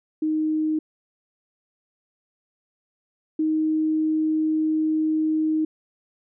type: tone pair in turn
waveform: sine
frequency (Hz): 311.1 / 312.8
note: D#4 / D#4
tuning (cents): 0 / +9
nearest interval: unison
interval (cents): 9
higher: second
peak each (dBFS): -20 / -19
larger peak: second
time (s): 0.22-0.79 / 3.39-5.65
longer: second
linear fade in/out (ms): 5
effects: none